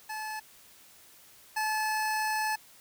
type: tone pair in turn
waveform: 25% pulse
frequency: 864 / 864 Hz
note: A5 / A5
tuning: -32 / -32 cents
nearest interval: unison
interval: 0 cents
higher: neither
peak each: -31 / -24 dBFS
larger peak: second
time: 0.09-0.4 / 1.56-2.56 s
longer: second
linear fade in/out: 10 ms
effects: white hiss -56 dBFS RMS until 2.8 s